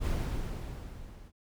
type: noise with level ramp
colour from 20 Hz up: brown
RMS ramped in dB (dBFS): -28 to -50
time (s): 0-1.32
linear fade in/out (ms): 50
effects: none